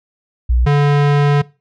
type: tone pair in turn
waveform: sine / square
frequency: 60.7 / 144.37 Hz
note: B1 / D3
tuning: -29 / -29 cents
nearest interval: octave + minor third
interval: 1500 cents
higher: second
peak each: -10 dBFS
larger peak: neither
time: 0.49-0.66 / 0.66-1.42 s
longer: second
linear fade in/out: 10 ms
effects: noise-tail reverb RT60 0.3 s tail -22 dB re dry + low-pass 3000 Hz 12 dB/octave